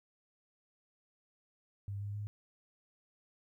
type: tone with pitch steps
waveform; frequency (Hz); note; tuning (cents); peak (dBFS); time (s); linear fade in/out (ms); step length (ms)
sine; 100 / 101.87 / 103.77; G2 / G#2 / G#2; +35 / -33 / -1; -37; 1.88-2.27; 0; 130
effects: 13-bit